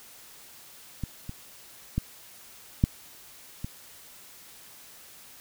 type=clicks; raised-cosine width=5 ms; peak=-18 / -23 / -13 / -7 / -20 dBFS; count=5; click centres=1.037 / 1.294 / 1.98 / 2.839 / 3.645 s; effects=white hiss -50 dBFS RMS until 5.4 s